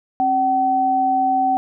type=tone pair together; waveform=sine; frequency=269.1 / 761 Hz; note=C4 / F#5; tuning=+49 / +48 cents; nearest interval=octave + tritone; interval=1799 cents; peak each=-24 / -15 dBFS; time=0.2-1.57 s; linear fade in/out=0 ms; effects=none